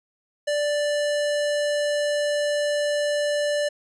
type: tone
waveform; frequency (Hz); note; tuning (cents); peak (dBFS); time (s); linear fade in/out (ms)
square; 587; D5; -1; -22; 0.47-3.69; 10
effects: resampled to 22050 Hz